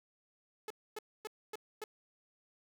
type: tone bursts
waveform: sawtooth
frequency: 430 Hz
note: A4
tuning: 40 cents flat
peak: -36 dBFS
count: 5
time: 0.68-1.84 s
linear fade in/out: 2 ms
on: 24 ms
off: 260 ms
effects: none